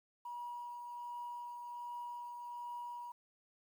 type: tone with tremolo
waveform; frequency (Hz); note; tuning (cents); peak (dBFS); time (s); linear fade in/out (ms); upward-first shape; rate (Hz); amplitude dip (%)
sine; 962; B5; -46; -40; 0.25-3.12; 5; triangle; 1.3; 40
effects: tanh soft clip ceiling -37 dBFS + 11-bit